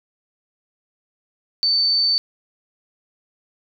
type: tone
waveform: sine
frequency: 4542 Hz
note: C#8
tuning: 41 cents sharp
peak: -15 dBFS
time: 1.63-2.18 s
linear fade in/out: 0 ms
effects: none